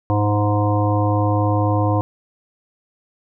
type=harmonic tone; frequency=103.83 Hz; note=G#2; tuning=in tune; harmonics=1 / 3 / 5 / 7 / 9 / 10; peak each=-17 / -22 / -24 / -25 / -27 / -27 dBFS; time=0.1-2.01 s; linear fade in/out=0 ms; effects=none